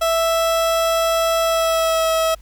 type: tone with pitch glide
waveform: 30% pulse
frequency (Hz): 659.3 to 647.6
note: E5 to E5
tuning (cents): 0 to -31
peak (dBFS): -13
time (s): 0.01-2.35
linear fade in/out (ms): 10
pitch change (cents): -31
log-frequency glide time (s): 1.42-2.11
effects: added 50 Hz sine -40 dBFS peak until 2.41 s + pink hiss -55 dBFS RMS until 2.41 s